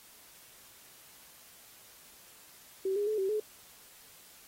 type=tone with pitch steps; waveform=sine; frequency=383.6 / 410.6 / 430.4 / 384.9 / 426.7 Hz; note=G4 / G#4 / A4 / G4 / G#4; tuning=-37 / -20 / -38 / -32 / +47 cents; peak=-28 dBFS; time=2.85-3.4 s; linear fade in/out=5 ms; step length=110 ms; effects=white hiss -56 dBFS RMS until 4.47 s + AAC 48 kbps